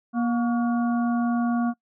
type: harmonic tone with a mistuned harmonic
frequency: 237.7 Hz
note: A#3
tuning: 34 cents sharp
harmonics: 1 / 3 / 5 / 6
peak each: -21 / -31 / -35 / -37 dBFS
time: 0.13-1.74 s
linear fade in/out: 50 ms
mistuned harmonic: 5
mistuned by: -86 cents
effects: noise-tail reverb RT60 0.1 s tail -23 dB re dry